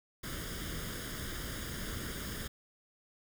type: noise with comb filter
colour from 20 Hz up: pink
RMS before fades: -40 dBFS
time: 0.23-2.48 s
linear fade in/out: 10 ms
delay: 0.59 ms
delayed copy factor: +0.7
effects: none